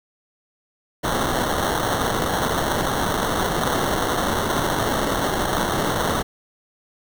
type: noise with sample-and-hold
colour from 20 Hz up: white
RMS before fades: -22 dBFS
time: 1.03-6.23 s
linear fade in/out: 20 ms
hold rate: 2450 Hz
effects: none